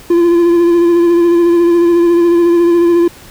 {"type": "tone with vibrato", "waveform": "triangle", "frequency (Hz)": 343.2, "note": "F4", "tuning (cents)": -30, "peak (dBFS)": -4, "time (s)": [0.1, 3.08], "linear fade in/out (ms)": 5, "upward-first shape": "sine", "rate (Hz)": 14, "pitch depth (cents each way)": 26, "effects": ["pink hiss -37 dBFS RMS until 3.3 s"]}